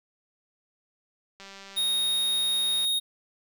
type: click train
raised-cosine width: 0.2 ms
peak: -28 dBFS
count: 285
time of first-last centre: 1.4-2.849 s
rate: 196 Hz
type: tone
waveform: square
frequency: 3729 Hz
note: A#7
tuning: in tune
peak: -24 dBFS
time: 1.76-3 s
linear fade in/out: 20 ms
effects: none